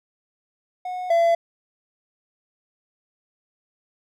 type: tone pair in turn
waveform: triangle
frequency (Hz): 730 / 675.4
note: F#5 / E5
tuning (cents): -24 / +42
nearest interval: minor second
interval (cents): 134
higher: first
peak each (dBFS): -25 / -13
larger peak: second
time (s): 0.85-1.1 / 1.1-1.35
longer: neither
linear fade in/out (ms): 5
effects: none